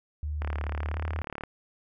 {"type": "tone with pitch glide", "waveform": "sine", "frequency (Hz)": [74.7, 80.53], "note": ["D2", "E2"], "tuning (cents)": [30, -40], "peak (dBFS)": -29, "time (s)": [0.23, 1.22], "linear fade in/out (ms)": 0, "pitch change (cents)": 130, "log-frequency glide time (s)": [0.76, 1.06]}
{"type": "click train", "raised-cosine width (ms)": 0.5, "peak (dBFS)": -20, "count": 38, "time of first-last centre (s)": [0.42, 1.436], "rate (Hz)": 36.4}
{"effects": []}